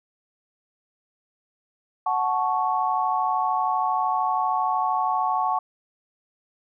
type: chord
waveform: sine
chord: F# minor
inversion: none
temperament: equal with one note detuned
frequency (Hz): 740 / 872.9 / 1108.7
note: F#5 / A5 / C#6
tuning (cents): 0 / -14 / 0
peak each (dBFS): -25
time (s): 2.06-5.59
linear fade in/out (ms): 5
effects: none